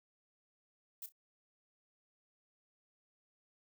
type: noise with echo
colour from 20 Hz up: violet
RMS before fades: -45 dBFS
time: 1.02-1.06 s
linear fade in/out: 2 ms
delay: 31 ms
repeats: 2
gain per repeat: -13 dB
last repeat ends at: 1.122 s
effects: none